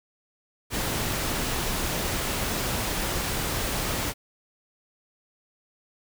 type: noise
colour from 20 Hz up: pink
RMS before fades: -28 dBFS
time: 0.7-4.14 s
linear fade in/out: 50 ms
effects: none